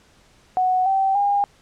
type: tone with pitch steps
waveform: sine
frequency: 740 / 773.7 / 808.8 Hz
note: F#5 / G5 / G#5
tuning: 0 / -23 / -46 cents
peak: -16 dBFS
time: 0.57-1.44 s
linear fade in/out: 0 ms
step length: 290 ms
effects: pink hiss -55 dBFS RMS until 1.61 s + low-pass 8000 Hz 12 dB/octave